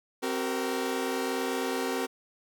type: tone cluster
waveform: sawtooth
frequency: 263.1 / 380.2 / 464.9 Hz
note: C4 / F#4 / A#4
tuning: +10 / +47 / -5 cents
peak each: -29 dBFS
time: 0.22-2.07 s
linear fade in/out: 20 ms
effects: none